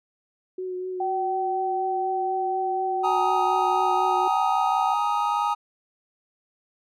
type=tone with vibrato; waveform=sine; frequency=368.1 Hz; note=F#4; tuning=9 cents flat; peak=-28 dBFS; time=0.58-4.28 s; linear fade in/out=5 ms; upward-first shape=triangle; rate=4.1 Hz; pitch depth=22 cents each way
type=tone; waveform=sine; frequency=765 Hz; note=G5; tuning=42 cents flat; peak=-24 dBFS; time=1-4.94 s; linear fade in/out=5 ms
type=chord; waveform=triangle; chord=Ab suspended second; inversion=none; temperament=equal with one note detuned; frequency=830.6 / 932.3 / 1252.4 Hz; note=Ab5 / Bb5 / Eb6; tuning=0 / 0 / +11 cents; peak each=-24 dBFS; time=3.03-5.55 s; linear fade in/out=20 ms
effects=none